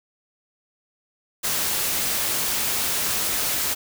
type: noise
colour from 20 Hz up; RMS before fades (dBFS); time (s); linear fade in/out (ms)
white; -24; 1.43-3.75; 20
effects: none